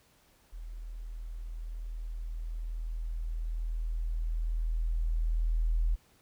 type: tone with level ramp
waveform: sine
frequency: 40.55 Hz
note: E1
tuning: 28 cents flat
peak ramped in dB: -39 to -24 dBFS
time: 0.52-5.96 s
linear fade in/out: 20 ms
effects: pink hiss -65 dBFS RMS until 6.21 s